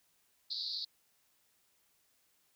pink band-pass noise, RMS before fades -39 dBFS, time 0.5-0.85 s, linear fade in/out 10 ms, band 3900 to 4800 Hz, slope 96 dB/octave, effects white hiss -73 dBFS RMS until 2.55 s

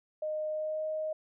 sine tone with pitch glide, 616 to 623.5 Hz, D#5 to D#5, -17 to +3 cents, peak -31 dBFS, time 0.22-1.13 s, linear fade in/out 5 ms, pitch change +20 cents, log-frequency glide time 0.49-0.85 s, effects none

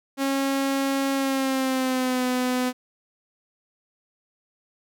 sawtooth tone with pitch glide, 273 to 251.8 Hz, C#4 to B3, -26 to +34 cents, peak -18 dBFS, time 0.17-2.73 s, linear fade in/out 50 ms, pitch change -140 cents, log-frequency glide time 1.14-2.25 s, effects none

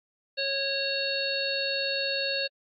harmonic tone with a mistuned harmonic, 549 Hz, C#5, 17 cents flat, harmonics 1 / 3 / 5 / 7 / 8, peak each -32 / -35 / -33 / -35 / -31 dBFS, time 0.37-2.48 s, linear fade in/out 20 ms, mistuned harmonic 7, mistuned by -34 cents, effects AAC 48 kbps

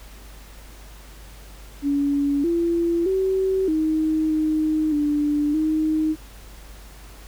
sine tone with pitch steps, 283.9 / 339.1 / 380.8 / 313.7 / 310.6 / 294.6 / 312.1 Hz, C#4 / E4 / F#4 / D#4 / D#4 / D4 / D#4, +41 / +49 / +50 / +14 / -3 / +6 / +5 cents, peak -18 dBFS, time 1.82-6.16 s, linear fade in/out 50 ms, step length 620 ms, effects added 50 Hz sine -41 dBFS peak until 7.27 s + pink hiss -47 dBFS RMS until 7.27 s

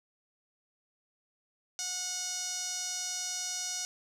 sawtooth tone with band-pass filter, 730 Hz, F#5, 24 cents flat, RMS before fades -36 dBFS, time 1.79-3.85 s, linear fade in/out 0 ms, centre 6100 Hz, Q 3.9, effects none

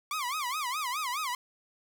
sawtooth tone with vibrato, 1108.7 Hz, C#6, in tune, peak -27 dBFS, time 0.11-1.35 s, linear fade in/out 2 ms, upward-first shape sine, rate 4.8 Hz, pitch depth 240 cents each way, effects none

